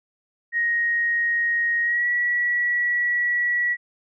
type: tone with pitch glide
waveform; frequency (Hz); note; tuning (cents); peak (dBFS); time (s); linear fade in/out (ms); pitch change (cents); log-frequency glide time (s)
sine; 1875 to 1935.5; A#6 to B6; +10 to -35; -19; 0.52-3.77; 50; +55; 1.82-2.07
effects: none